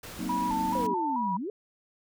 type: noise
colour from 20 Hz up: pink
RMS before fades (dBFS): -42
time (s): 0.03-0.87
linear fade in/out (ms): 5
type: chord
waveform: sine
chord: C half-diminished seventh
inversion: second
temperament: just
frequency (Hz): 188.37 / 235.5 / 261.6 / 314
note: Gb3 / Bb3 / C4 / Eb4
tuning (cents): +31 / +18 / 0 / +16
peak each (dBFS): -36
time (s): 0.19-0.94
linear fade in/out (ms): 5
type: tone with vibrato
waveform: sine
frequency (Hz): 930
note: A#5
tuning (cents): -4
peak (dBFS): -27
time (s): 0.29-1.37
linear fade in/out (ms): 5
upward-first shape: square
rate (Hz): 2.3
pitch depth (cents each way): 75
type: exponential two-way sweep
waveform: sine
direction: down then up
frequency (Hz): 545 to 174.2 to 449.4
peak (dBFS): -31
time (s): 0.75-1.5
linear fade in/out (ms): 2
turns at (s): 1.35
effects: none